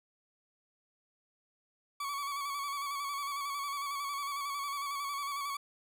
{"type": "tone with vibrato", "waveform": "40% pulse", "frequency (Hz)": 1129, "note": "C#6", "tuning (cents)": 31, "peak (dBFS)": -34, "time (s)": [2, 5.57], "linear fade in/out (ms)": 5, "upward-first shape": "square", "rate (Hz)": 11, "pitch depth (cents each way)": 35, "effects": []}